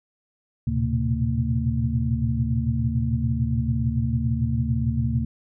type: tone cluster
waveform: sine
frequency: 76.3 / 114.4 / 121.3 / 132.2 / 228.2 Hz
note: D#2 / A#2 / B2 / C3 / A#3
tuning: -33 / -32 / -31 / +18 / -37 cents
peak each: -27 dBFS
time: 0.67-5.25 s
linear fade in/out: 5 ms
effects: none